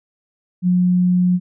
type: tone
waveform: sine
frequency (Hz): 180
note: F#3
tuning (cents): -47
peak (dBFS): -12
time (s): 0.62-1.4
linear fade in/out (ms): 50
effects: none